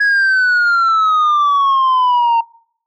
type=exponential sweep; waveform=sine; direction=down; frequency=1673 to 914 Hz; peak=-7 dBFS; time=0-2.41 s; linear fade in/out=10 ms; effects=noise-tail reverb RT60 0.6 s tail -24 dB re dry + tanh soft clip ceiling -9 dBFS